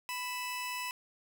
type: tone pair together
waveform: sawtooth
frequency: 993 / 2618 Hz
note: B5 / E7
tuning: +9 / -13 cents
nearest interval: octave + perfect fourth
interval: 1678 cents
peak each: -34 / -36 dBFS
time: 0.09-0.91 s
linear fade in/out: 0 ms
effects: none